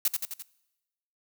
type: noise with echo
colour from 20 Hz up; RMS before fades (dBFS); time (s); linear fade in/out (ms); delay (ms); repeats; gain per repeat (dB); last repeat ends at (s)
blue; -24; 0.05-0.08; 2; 86; 4; -4; 0.424
effects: noise-tail reverb RT60 1.0 s tail -22 dB re dry